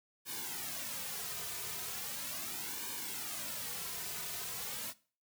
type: noise with flanger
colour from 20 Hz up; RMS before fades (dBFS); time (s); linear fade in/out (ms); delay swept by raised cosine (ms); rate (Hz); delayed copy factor
white; -41; 0.25-4.94; 50; 1.5 to 3.7; 0.38; -0.9
effects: noise-tail reverb RT60 0.4 s tail -20 dB re dry